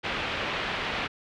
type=low-pass noise; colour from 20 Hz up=white; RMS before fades=-31 dBFS; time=0.03-1.08 s; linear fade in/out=20 ms; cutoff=3100 Hz; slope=24 dB/octave; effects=none